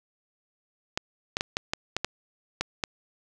clicks, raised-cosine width 0.2 ms, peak -9 dBFS, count 9, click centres 0.975 / 1.369 / 1.409 / 1.569 / 1.735 / 1.966 / 2.046 / 2.61 / 2.838 s, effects none

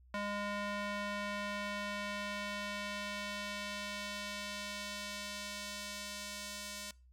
square tone with band-pass filter sweep, 204.6 Hz, G#3, 26 cents flat, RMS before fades -41 dBFS, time 0.14-6.91 s, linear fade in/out 2 ms, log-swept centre 1400 to 6500 Hz, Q 0.73, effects noise-tail reverb RT60 0.3 s tail -22 dB re dry + added 62 Hz sine -59 dBFS peak until 7.12 s

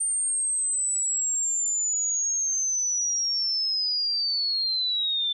sine linear sweep, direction down, 8840 to 3520 Hz, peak -23 dBFS, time 0-5.33 s, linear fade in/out 10 ms, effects none

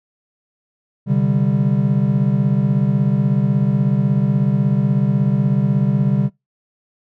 triangle chord, C suspended second, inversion none, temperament just, 130.81 / 147.16 / 196.22 Hz, C3 / D3 / G3, 0 / +4 / +2 cents, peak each -16 dBFS, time 1.06-6.3 s, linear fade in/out 50 ms, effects noise-tail reverb RT60 0.2 s tail -25 dB re dry

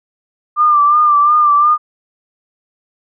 sine tone with vibrato, 1190 Hz, D6, 22 cents sharp, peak -7 dBFS, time 0.56-1.78 s, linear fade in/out 50 ms, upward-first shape sine, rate 2.8 Hz, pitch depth 44 cents each way, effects none

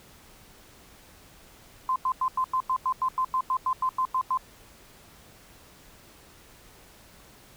sine tone bursts, 1035 Hz, C6, 19 cents flat, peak -22 dBFS, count 16, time 1.89-4.374 s, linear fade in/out 2 ms, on 69 ms, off 92 ms, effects pink hiss -53 dBFS RMS until 7.56 s

